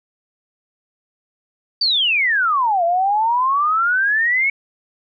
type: exponential two-way sweep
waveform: sine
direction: down then up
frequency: 4699 to 668 to 2233 Hz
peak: -14 dBFS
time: 1.81-4.5 s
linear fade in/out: 5 ms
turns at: 2.84 s
effects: none